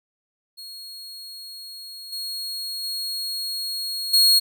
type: tone with level steps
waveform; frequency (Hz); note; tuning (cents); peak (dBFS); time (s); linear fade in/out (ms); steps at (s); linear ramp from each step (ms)
40% pulse; 4300; C8; +47; -35 / -27 / -25 / -12; 0.57-4.4; 20; 2.12 / 2.83 / 4.13; 10
effects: none